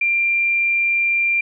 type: tone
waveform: sine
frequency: 2378 Hz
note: D7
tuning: 21 cents sharp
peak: -15 dBFS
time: 0.01-1.41 s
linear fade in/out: 5 ms
effects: none